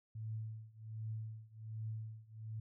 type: tone with tremolo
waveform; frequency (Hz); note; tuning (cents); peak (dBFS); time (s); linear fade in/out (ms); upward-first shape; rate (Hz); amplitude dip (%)
sine; 110; A2; 0; -38; 0.15-2.6; 5; triangle; 1.3; 95
effects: none